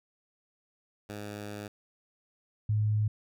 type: tone pair in turn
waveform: 10% pulse / sine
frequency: 103.83 / 106.5 Hz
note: G#2 / G#2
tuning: 0 / +44 cents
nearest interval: unison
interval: 44 cents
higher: second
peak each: -30 / -24 dBFS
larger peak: second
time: 1.09-1.68 / 2.69-3.08 s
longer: first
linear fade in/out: 5 ms
effects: none